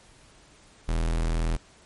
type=tone; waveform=45% pulse; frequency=40.94 Hz; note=E1; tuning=11 cents flat; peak=-23 dBFS; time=0.88-1.57 s; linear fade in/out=10 ms; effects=pink hiss -55 dBFS RMS until 1.85 s + MP3 48 kbps

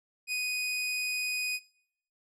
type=tone; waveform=sawtooth; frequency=2489 Hz; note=D#7; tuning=in tune; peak=-26 dBFS; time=0.27-1.6 s; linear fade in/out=50 ms; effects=noise-tail reverb RT60 0.7 s tail -22 dB re dry + low-pass 12000 Hz 12 dB/octave

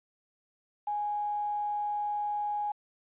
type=tone with quantisation; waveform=sine; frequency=830.6 Hz; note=G#5; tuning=in tune; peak=-29 dBFS; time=0.87-2.72 s; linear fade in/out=5 ms; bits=9; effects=resampled to 8000 Hz

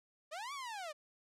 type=linear two-way sweep; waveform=sawtooth; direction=up then down; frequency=574 to 1170 to 574 Hz; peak=-38 dBFS; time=0.31-0.93 s; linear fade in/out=20 ms; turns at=0.53 s; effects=low-pass 9000 Hz 12 dB/octave

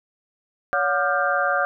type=tone cluster; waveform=sine; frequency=566 / 724 / 1196 / 1405 / 1571 Hz; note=C#5 / F#5 / D6 / F6 / G6; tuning=+36 / -38 / +31 / +10 / +3 cents; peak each=-25 dBFS; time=0.73-1.65 s; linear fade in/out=0 ms; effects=none

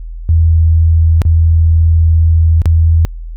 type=tone with dropouts; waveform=sine; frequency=81.6 Hz; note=E2; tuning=17 cents flat; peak=-5 dBFS; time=0.29-3.05 s; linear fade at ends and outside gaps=0 ms; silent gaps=1.218-1.252 / 2.618-2.657 s; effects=added 41 Hz sine -22 dBFS peak until 3.36 s

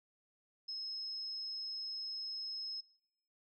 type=tone; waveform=sine; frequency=5170 Hz; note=E8; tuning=34 cents flat; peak=-39 dBFS; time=0.68-2.81 s; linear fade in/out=10 ms; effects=noise-tail reverb RT60 0.9 s tail -26 dB re dry

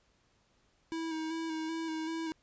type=tone with vibrato; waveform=square; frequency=322.1 Hz; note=E4; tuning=40 cents flat; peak=-35 dBFS; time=0.92-2.32 s; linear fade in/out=0 ms; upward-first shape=square; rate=2.6 Hz; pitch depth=24 cents each way; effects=pink hiss -71 dBFS RMS until 2.42 s + resampled to 16000 Hz

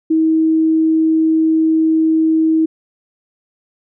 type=tone; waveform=sine; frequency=319.4 Hz; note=D#4; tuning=45 cents sharp; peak=-10 dBFS; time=0.1-2.66 s; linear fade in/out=10 ms; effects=none

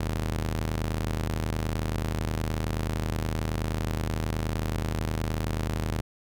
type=ring-modulated tone; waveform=sawtooth; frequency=78.9 Hz; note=D#2; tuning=25 cents sharp; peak=-20 dBFS; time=0-6.01 s; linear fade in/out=5 ms; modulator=24.1 Hz; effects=none

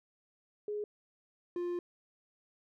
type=tone pair in turn; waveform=sine / triangle; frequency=417.5 / 351.1 Hz; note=G#4 / F4; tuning=+9 / +9 cents; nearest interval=minor third; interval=300 cents; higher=first; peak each=-34 / -31 dBFS; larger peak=second; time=0.68-0.84 / 1.56-1.79 s; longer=second; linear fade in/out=2 ms; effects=none

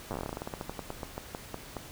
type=slowing click train; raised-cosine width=1 ms; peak=-21 dBFS; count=25; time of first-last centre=0.11-1.768 s; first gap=9 ms; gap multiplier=1.15; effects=pink hiss -47 dBFS RMS until 1.91 s

